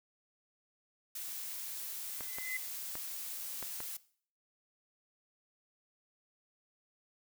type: noise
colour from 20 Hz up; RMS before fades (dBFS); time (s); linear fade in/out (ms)
blue; -42; 1.15-3.97; 5
type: tone with exponential growth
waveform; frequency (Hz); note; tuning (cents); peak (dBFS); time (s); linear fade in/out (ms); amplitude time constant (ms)
sine; 2035; C7; -49; -33; 2.06-2.57; 5; 110
type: clicks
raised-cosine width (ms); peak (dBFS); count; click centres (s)
0.5; -28; 5; 2.208 / 2.385 / 2.954 / 3.627 / 3.804
effects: noise-tail reverb RT60 0.5 s tail -18 dB re dry